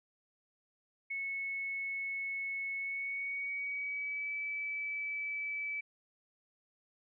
sine tone with pitch glide, 2200 to 2303 Hz, C#7 to D7, -14 to -34 cents, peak -35 dBFS, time 1.1-5.81 s, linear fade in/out 10 ms, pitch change +80 cents, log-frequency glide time 2.77-4.33 s, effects none

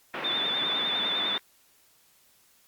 white band-pass noise, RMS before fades -35 dBFS, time 0.14-1.38 s, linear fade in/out 0 ms, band 170 to 2400 Hz, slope 24 dB/octave
sine tone with vibrato, 3545 Hz, A7, 12 cents sharp, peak -26 dBFS, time 0.24-1.38 s, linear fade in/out 10 ms, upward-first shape sine, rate 9.9 Hz, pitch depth 40 cents each way
effects white hiss -62 dBFS RMS until 2.67 s + Opus 48 kbps

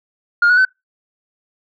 sine tone with pitch steps, 1416 / 1466.8 / 1519.4 Hz, F6 / F#6 / F#6, +23 / -15 / +46 cents, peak -7 dBFS, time 0.42-0.651 s, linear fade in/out 5 ms, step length 77 ms, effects noise-tail reverb RT60 0.2 s tail -25 dB re dry + tanh soft clip ceiling -7 dBFS

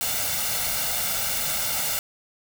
white noise with comb filter, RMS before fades -26 dBFS, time 0.01-1.99 s, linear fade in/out 0 ms, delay 1.4 ms, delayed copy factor +0.65, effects none

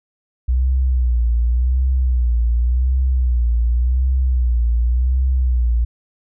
sine tone with vibrato, 61.4 Hz, B1, 9 cents flat, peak -13 dBFS, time 0.48-5.85 s, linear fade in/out 10 ms, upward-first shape sine, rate 0.89 Hz, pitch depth 95 cents each way, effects none

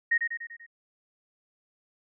sine tone with echo, 1864.7 Hz, A#6, in tune, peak -20 dBFS, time 0.11-0.18 s, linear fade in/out 10 ms, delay 97 ms, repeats 5, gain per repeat -5 dB, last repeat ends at 0.665 s, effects none

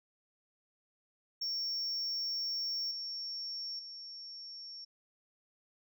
sine tone with level steps, 5480 Hz, F8, 34 cents flat, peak -31 / -37 / -44 dBFS, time 1.41-4.85 s, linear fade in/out 10 ms, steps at 2.91 / 3.79 s, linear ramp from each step 2 ms, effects tanh soft clip ceiling -32 dBFS

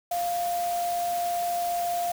sine tone in noise, 698.5 Hz, F5, in tune, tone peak -25 dBFS, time 0.11-2.12 s, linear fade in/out 5 ms, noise white, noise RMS -38 dBFS, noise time 0.11-2.12 s, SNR +10 dB, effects none

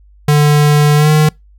square tone with pitch glide, 148.1 to 153.15 Hz, D3 to D#3, +15 to -27 cents, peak -7 dBFS, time 0.28-1.29 s, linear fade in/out 5 ms, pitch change +58 cents, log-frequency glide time 0.96-1.1 s, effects noise-tail reverb RT60 0.2 s tail -26 dB re dry + added 50 Hz sine -41 dBFS peak until 1.58 s

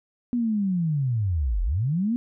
sine linear two-way sweep, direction down then up, 246.9 to 39.41 to 246.9 Hz, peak -21 dBFS, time 0.33-2.16 s, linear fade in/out 0 ms, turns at 1.63 s, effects none

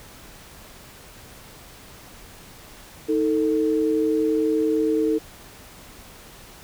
sine tone pair together, 315.2 / 444.2 Hz, D#4 / A4, +23 / +16 cents, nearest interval tritone, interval 593 cents, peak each -21 dBFS, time 3.08-5.19 s, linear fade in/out 20 ms, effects pink hiss -45 dBFS RMS until 6.63 s

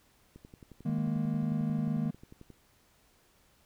click train, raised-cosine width 3 ms, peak -36 dBFS, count 25, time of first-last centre 0.36-2.503 s, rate 11.2 Hz
triangle chord, D# suspended fourth, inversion none, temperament equal, 155.56 / 207.7 / 233.1 Hz, D#3 / G#3 / A#3, 0 / 0 / 0 cents, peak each -30 / -32 / -31 dBFS, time 0.85-2.11 s, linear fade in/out 10 ms
effects pink hiss -66 dBFS RMS until 3.65 s

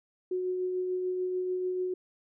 sine tone with tremolo, 366.6 Hz, F#4, 16 cents flat, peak -27 dBFS, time 0.31-1.94 s, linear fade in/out 5 ms, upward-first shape triangle, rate 6.8 Hz, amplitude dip 30%, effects none

